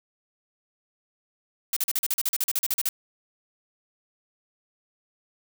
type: noise bursts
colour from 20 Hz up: blue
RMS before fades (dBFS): -25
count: 16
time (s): 1.73-2.89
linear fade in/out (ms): 2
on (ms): 35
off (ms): 40
effects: none